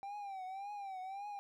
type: tone with vibrato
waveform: triangle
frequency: 784 Hz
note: G5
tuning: in tune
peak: -40 dBFS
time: 0.03-1.39 s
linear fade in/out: 0 ms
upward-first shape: triangle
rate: 1.8 Hz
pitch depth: 110 cents each way
effects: none